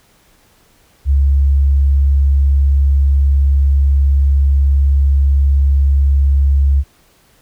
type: tone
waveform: sine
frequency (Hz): 69.3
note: C#2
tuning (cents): 0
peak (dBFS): -8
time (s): 1.05-6.84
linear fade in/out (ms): 50
effects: pink hiss -52 dBFS RMS until 7.41 s